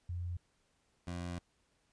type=tone pair in turn; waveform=sine / 20% pulse; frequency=87.7 / 87.7 Hz; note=F2 / F2; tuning=+8 / +8 cents; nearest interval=unison; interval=0 cents; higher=neither; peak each=-36 / -34 dBFS; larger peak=second; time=0.09-0.37 / 1.07-1.39 s; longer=second; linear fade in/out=5 ms; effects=pink hiss -75 dBFS RMS until 1.92 s + resampled to 22050 Hz